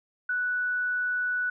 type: tone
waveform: sine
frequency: 1480 Hz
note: F#6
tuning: in tune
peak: -25 dBFS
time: 0.29-1.5 s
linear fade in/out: 5 ms
effects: none